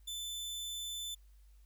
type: tone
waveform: sawtooth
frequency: 3520 Hz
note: A7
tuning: in tune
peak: -36 dBFS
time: 0.07-1.15 s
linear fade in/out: 10 ms
effects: added 50 Hz sine -57 dBFS peak until 1.65 s + white hiss -75 dBFS RMS until 1.65 s